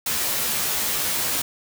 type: noise with comb filter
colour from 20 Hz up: white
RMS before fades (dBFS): -24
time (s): 0.06-1.42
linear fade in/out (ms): 5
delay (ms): 14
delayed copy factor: +0.85
effects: none